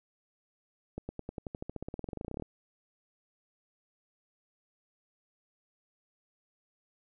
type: accelerating click train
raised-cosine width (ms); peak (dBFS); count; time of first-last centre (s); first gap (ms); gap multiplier
2; -24; 26; 0.98-2.423; 110; 0.94
effects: none